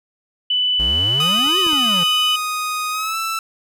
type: tone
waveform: sine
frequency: 2988 Hz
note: F#7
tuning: 16 cents sharp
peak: -15 dBFS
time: 0.5-2.36 s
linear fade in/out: 5 ms
type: exponential two-way sweep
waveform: square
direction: up then down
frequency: 51.91 to 392 to 163.6 Hz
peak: -24 dBFS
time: 0.79-2.04 s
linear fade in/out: 10 ms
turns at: 1.59 s
type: clicks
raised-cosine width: 2 ms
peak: -28 / -27 / -26 / -21 / -21 dBFS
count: 5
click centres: 0.994 / 1.388 / 1.466 / 1.666 / 1.732 s
type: tone with pitch glide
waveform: sawtooth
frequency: 1244.5 to 1326.1 Hz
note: D#6 to E6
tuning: 0 to +10 cents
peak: -17 dBFS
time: 1.2-3.39 s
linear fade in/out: 2 ms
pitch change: +110 cents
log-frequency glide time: 2.91-3.17 s
effects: none